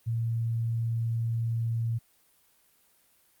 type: tone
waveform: sine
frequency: 115.2 Hz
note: A#2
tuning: 20 cents flat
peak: -26 dBFS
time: 0.06-1.99 s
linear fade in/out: 20 ms
effects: white hiss -65 dBFS RMS until 3.4 s + Opus 32 kbps